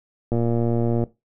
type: click train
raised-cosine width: 2 ms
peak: -10 dBFS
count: 85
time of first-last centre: 0.32-1.038 s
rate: 117 Hz
effects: noise-tail reverb RT60 0.2 s tail -17 dB re dry